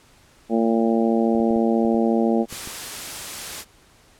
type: harmonic tone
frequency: 114.1 Hz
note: A#2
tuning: 37 cents flat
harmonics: 2 / 3 / 4 / 5 / 6 / 7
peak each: -19 / -23 / -25 / -27 / -29 / -30 dBFS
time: 0.49-2.46 s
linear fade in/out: 50 ms
type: clicks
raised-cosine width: 3 ms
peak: -25 dBFS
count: 8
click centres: 1.351 / 1.401 / 1.507 / 1.562 / 1.85 / 1.945 / 2.526 / 2.674 s
type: noise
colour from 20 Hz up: white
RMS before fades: -32 dBFS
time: 2.48-3.65 s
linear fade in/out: 50 ms
effects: pink hiss -54 dBFS RMS until 4.19 s + low-pass 11000 Hz 12 dB/octave